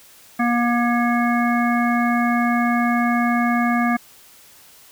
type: harmonic tone with a mistuned harmonic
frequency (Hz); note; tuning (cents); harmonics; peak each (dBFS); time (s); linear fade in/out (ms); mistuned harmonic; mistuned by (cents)
238.6; A#3; +41; 1 / 3 / 5 / 7 / 9; -18 / -23 / -25 / -26 / -28; 0.39-3.97; 10; 9; +25
effects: white hiss -48 dBFS RMS until 4.91 s